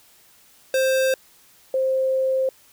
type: tone pair in turn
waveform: square / sine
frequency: 526 / 526 Hz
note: C5 / C5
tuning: +9 / +9 cents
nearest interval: unison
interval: 0 cents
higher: neither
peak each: -18 dBFS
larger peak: neither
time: 0.74-1.14 / 1.74-2.49 s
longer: second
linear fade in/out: 2 ms
effects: white hiss -54 dBFS RMS until 2.72 s